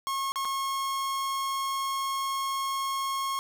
45% pulse tone with dropouts, 1086 Hz, C#6, 36 cents flat, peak -28 dBFS, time 0.07-3.39 s, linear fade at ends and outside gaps 0 ms, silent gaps 0.32-0.358 / 0.449-0.453 s, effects none

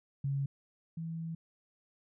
sine tone pair in turn, 138.59 / 164.05 Hz, C#3 / E3, 0 / -8 cents, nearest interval minor third, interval 292 cents, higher second, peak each -30 / -36 dBFS, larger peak first, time 0.24-0.46 / 0.97-1.35 s, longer second, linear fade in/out 5 ms, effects none

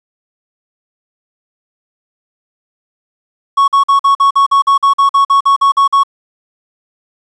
triangle tone bursts, 1108.7 Hz, C#6, in tune, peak -4 dBFS, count 16, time 3.57-6.035 s, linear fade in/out 10 ms, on 110 ms, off 47 ms, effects resampled to 22050 Hz + 7-bit

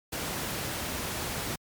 pink noise, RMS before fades -33 dBFS, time 0.12-1.56 s, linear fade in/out 10 ms, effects high-pass 60 Hz 12 dB/octave + MP3 96 kbps

